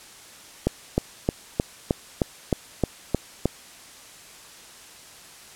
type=click train; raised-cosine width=2 ms; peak=-6 dBFS; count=10; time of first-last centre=0.67-3.456 s; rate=3.23 Hz; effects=white hiss -46 dBFS RMS until 5.55 s + low-pass 10000 Hz 12 dB/octave